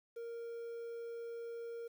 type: tone with quantisation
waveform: triangle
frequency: 466.2 Hz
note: A#4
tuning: in tune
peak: -40 dBFS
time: 0.16-1.88 s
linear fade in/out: 10 ms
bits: 11
effects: none